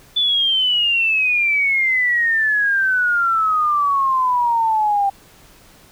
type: exponential sweep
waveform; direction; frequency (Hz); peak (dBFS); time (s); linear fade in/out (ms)
sine; down; 3500 to 786; -14; 0.16-5.1; 10
effects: pink hiss -48 dBFS RMS until 5.91 s